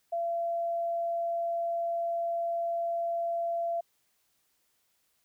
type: tone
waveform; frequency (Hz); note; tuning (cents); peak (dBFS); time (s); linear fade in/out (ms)
sine; 680; F5; -46; -28; 0.12-3.81; 10
effects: white hiss -73 dBFS RMS until 5.24 s